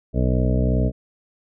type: harmonic tone with a mistuned harmonic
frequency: 62.7 Hz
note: B1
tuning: 27 cents sharp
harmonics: 1 / 2 / 3 / 4 / 5 / 7 / 8 / 9 / 10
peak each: -20 / -22 / -25 / -26 / -31 / -30 / -33 / -33 / -31 dBFS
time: 0.13-0.92 s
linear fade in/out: 50 ms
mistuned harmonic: 1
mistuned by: -21 cents
effects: none